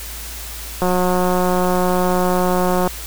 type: click train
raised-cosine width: 1 ms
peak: -5 dBFS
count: 373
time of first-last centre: 0.82-2.875 s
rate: 181 Hz
effects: added 57 Hz sine -32 dBFS peak until 3.06 s + white hiss -32 dBFS RMS until 3.06 s